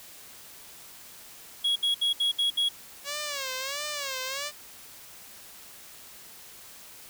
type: tone bursts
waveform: triangle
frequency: 3322 Hz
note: G#7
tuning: in tune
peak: -21 dBFS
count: 6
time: 1.64-2.69 s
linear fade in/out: 10 ms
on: 120 ms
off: 66 ms
type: tone with vibrato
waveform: 5% pulse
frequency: 556 Hz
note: C#5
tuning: 5 cents sharp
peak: -20 dBFS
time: 3.04-4.52 s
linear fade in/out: 50 ms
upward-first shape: sine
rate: 1.5 Hz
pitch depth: 130 cents each way
effects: white hiss -48 dBFS RMS until 7.09 s